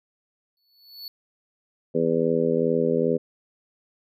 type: tone with exponential growth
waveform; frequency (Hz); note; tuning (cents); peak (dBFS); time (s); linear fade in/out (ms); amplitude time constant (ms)
square; 4435; C#8; 0; -33; 0.57-1.08; 1; 110
type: harmonic tone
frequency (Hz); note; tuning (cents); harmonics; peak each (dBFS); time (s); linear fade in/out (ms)
82.41; E2; 0; 2 / 3 / 4 / 5 / 6 / 7; -29 / -26 / -31 / -24 / -24 / -32; 1.94-3.18; 20
effects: none